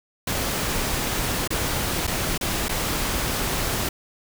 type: noise with dropouts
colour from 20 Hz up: pink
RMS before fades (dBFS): -25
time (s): 0.27-3.89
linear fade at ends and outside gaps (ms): 5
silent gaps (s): 1.476-1.504 / 2.069-2.075 / 2.378-2.41 / 2.684-2.692
effects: none

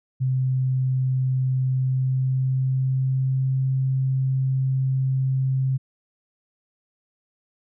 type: tone with pitch glide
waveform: sine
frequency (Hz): 130 to 132.27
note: C3 to C3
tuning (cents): -11 to +19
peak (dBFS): -19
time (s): 0.2-5.78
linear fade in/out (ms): 20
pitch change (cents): +30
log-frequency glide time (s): 1.68-3.61
effects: none

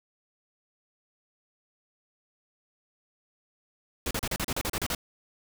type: noise bursts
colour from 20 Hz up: pink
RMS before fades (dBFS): -30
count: 11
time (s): 4.06-4.949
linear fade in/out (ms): 2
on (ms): 49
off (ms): 35
effects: none

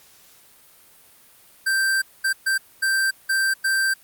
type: tone bursts at uneven times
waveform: square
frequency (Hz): 1568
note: G6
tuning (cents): 0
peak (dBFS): -19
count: 6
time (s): 1.66-2.02 / 2.24-2.33 / 2.46-2.58 / 2.82-3.11 / 3.29-3.54 / 3.64-3.94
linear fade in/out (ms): 10
effects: white hiss -52 dBFS RMS until 4.03 s + Opus 48 kbps

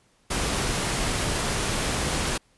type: noise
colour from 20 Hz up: pink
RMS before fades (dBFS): -26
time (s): 0.3-2.38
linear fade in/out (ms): 10
effects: pink hiss -63 dBFS RMS until 2.57 s + resampled to 24000 Hz

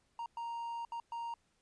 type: tone bursts at uneven times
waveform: triangle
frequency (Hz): 932.3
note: A#5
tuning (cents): 0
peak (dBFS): -36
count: 4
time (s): 0.19-0.26 / 0.37-0.85 / 0.92-1 / 1.12-1.34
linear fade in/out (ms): 2
effects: pink hiss -75 dBFS RMS until 1.61 s + resampled to 22050 Hz

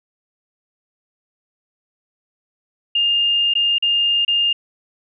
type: tone with dropouts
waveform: sine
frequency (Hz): 2817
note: F7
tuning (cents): +14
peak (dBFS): -14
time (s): 2.95-4.53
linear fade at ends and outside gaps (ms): 5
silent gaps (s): 3.538-3.552 / 3.784-3.824 / 4.25-4.279
effects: none

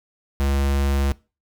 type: tone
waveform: square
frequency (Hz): 69.3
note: C#2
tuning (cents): 0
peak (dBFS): -19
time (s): 0.4-1.12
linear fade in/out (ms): 0
effects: noise-tail reverb RT60 0.3 s tail -21 dB re dry

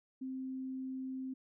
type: tone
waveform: sine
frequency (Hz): 261.6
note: C4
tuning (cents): 0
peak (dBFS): -38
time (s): 0.21-1.34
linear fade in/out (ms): 10
effects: none

